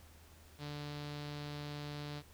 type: tone with low-pass filter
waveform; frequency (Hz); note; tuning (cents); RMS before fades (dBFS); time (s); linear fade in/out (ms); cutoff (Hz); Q
sawtooth; 146.83; D3; 0; -44; 0.58-2.23; 50; 4300; 2.9
effects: added 79 Hz sine -59 dBFS peak until 2.33 s + pink hiss -62 dBFS RMS until 2.33 s